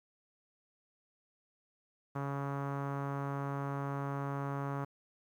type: tone with low-pass filter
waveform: sawtooth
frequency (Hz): 139.7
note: C#3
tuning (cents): +14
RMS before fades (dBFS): -37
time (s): 2.15-4.85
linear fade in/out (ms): 10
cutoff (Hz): 1200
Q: 2.5
effects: 11-bit